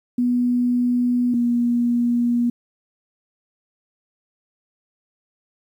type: tone pair in turn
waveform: sine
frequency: 245 / 239.4 Hz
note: B3 / A#3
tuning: -14 / +46 cents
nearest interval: unison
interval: 40 cents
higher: first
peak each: -16 dBFS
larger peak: neither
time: 0.18-1.34 / 1.34-2.5 s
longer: neither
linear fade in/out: 5 ms
effects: 9-bit